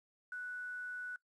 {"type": "tone with quantisation", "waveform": "sine", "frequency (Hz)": 1480, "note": "F#6", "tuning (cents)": 0, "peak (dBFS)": -40, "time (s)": [0.32, 1.16], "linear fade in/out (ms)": 2, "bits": 11, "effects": ["noise-tail reverb RT60 0.1 s tail -21 dB re dry", "resampled to 24000 Hz"]}